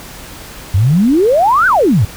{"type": "exponential two-way sweep", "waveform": "sine", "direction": "up then down", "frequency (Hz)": [87.31, 1578, 87.31], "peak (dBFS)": -7, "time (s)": [0.74, 2.05], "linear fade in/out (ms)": 5, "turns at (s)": 1.67, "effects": ["added 50 Hz sine -39 dBFS peak until 2.16 s", "pink hiss -32 dBFS RMS until 2.16 s"]}